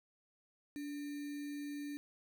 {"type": "tone with sample-and-hold", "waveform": "sine", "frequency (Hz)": 289.2, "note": "D4", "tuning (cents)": -27, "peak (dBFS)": -40, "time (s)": [0.76, 1.97], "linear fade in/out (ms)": 0, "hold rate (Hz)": 2100, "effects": []}